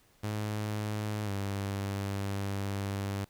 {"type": "tone with pitch glide", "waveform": "sawtooth", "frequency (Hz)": [105.7, 99.19], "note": ["G#2", "G2"], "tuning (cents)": [31, 21], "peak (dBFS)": -28, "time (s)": [0.23, 3.25], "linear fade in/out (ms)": 10, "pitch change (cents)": -110, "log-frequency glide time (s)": [1.25, 1.3], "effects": ["pink hiss -65 dBFS RMS until 3.29 s"]}